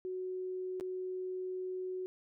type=tone with dropouts; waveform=sine; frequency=370 Hz; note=F#4; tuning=in tune; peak=-36 dBFS; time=0.05-2.06 s; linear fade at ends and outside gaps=0 ms; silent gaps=0.799-0.809 s; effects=none